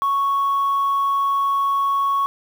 sine tone, 1108.7 Hz, C#6, in tune, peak -15 dBFS, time 0.02-2.26 s, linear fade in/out 0 ms, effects tanh soft clip ceiling -14 dBFS + 7-bit

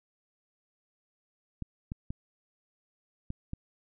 clicks, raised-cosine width 5 ms, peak -23 dBFS, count 5, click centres 1.623 / 1.919 / 2.105 / 3.304 / 3.534 s, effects none

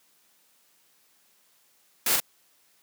white noise with echo, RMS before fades -24 dBFS, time 2.06-2.16 s, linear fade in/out 5 ms, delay 42 ms, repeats 1, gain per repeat -2 dB, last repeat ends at 2.202 s, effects white hiss -64 dBFS RMS until 2.82 s + high-pass 150 Hz 12 dB/octave

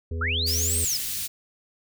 harmonic tone, 82.41 Hz, E2, in tune, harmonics 1 / 3 / 5 / 6, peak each -27 / -40 / -39 / -44 dBFS, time 0.11-0.85 s, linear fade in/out 5 ms
sine linear two-way sweep, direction up then down, 1244.5 to 8800 to 4726 Hz, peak -24 dBFS, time 0.21-0.97 s, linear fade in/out 5 ms, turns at 0.8 s
white band-stop noise, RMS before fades -30 dBFS, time 0.46-1.28 s, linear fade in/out 20 ms, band 170 to 2900 Hz, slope 12 dB/octave
effects none

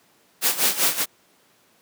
white noise with tremolo, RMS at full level -18 dBFS, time 0.41-1.06 s, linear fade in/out 50 ms, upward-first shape sine, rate 5.1 Hz, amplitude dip 80%, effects pink hiss -59 dBFS RMS until 1.81 s + high-pass 200 Hz 12 dB/octave

